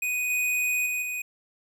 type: tone with level steps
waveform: square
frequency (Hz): 2489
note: D#7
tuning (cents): 0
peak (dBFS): -26 / -24 / -27 / -30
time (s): 0.02-1.22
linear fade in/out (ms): 5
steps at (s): 0.3 / 0.86 / 1.02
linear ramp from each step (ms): 5
effects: none